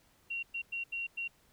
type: tone bursts at uneven times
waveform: sine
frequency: 2749 Hz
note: F7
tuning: 28 cents flat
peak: -34 dBFS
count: 5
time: 0.3-0.43 / 0.54-0.62 / 0.72-0.84 / 0.92-1.07 / 1.17-1.28 s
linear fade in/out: 10 ms
effects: pink hiss -67 dBFS RMS until 1.52 s